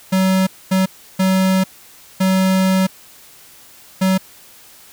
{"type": "tone bursts at uneven times", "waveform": "square", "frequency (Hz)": 188.8, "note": "F#3", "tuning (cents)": 35, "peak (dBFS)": -13, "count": 5, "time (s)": [[0.12, 0.47], [0.71, 0.86], [1.19, 1.64], [2.2, 2.87], [4.01, 4.18]], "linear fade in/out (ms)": 10, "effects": ["white hiss -44 dBFS RMS until 4.92 s"]}